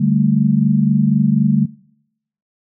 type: chord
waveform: sine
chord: D suspended fourth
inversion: none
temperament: equal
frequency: 146.83 / 196 / 220 Hz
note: D3 / G3 / A3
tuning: 0 / 0 / 0 cents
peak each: -16 dBFS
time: 0-1.66 s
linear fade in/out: 10 ms
effects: noise-tail reverb RT60 0.8 s tail -24 dB re dry